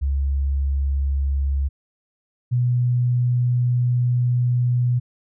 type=tone pair in turn; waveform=sine; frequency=69 / 122.94 Hz; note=C#2 / B2; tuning=-7 / -7 cents; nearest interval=minor seventh; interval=1000 cents; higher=second; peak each=-18 / -16 dBFS; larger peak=second; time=0.01-1.69 / 2.51-5 s; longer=second; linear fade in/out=20 ms; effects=none